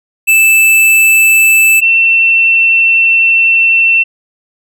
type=tone pair in turn; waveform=square / sine; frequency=2637 / 2694 Hz; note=E7 / E7; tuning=0 / +37 cents; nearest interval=unison; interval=37 cents; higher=second; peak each=-5 dBFS; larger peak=neither; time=0.27-1.81 / 1.81-4.04 s; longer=second; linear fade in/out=20 ms; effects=none